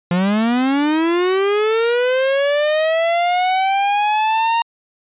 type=linear sweep; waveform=45% pulse; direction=up; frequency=171.6 to 932.3 Hz; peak=-14 dBFS; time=0.11-4.62 s; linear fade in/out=2 ms; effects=resampled to 8000 Hz

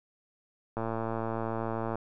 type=click train; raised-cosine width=1 ms; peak=-19 dBFS; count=135; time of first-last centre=0.77-1.956 s; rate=113 Hz; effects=none

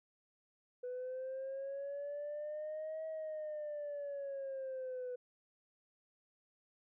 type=linear two-way sweep; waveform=sine; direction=up then down; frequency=493.9 to 639 to 493.9 Hz; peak=-38 dBFS; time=0.83-5.16 s; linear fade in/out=10 ms; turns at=3.06 s; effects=tanh soft clip ceiling -37 dBFS

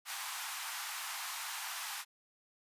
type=high-pass noise; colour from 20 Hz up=pink; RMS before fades=-41 dBFS; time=0.05-2.05 s; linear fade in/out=50 ms; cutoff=810 Hz; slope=48 dB/octave; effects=resampled to 32000 Hz

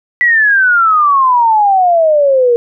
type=exponential sweep; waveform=sine; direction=down; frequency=1975.5 to 467.3 Hz; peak=-6 dBFS; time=0.21-2.56 s; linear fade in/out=0 ms; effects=none

